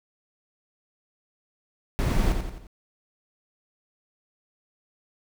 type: noise with echo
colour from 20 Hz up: brown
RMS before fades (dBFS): -23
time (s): 1.99-2.32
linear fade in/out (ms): 0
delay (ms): 87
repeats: 4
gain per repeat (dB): -6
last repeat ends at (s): 2.668
effects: none